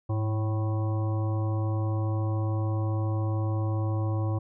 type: harmonic tone with a mistuned harmonic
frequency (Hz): 109.7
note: A2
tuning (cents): -5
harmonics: 1 / 3 / 5 / 7 / 9 / 10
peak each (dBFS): -25 / -35 / -39 / -42 / -44 / -45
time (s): 0.09-4.39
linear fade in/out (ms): 10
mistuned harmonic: 1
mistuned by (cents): -76
effects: none